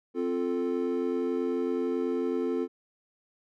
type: chord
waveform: triangle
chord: F major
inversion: second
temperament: equal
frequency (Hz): 261.6 / 349.2 / 440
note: C4 / F4 / A4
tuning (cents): 0 / 0 / 0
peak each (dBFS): -29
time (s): 0.14-2.68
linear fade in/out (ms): 50
effects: none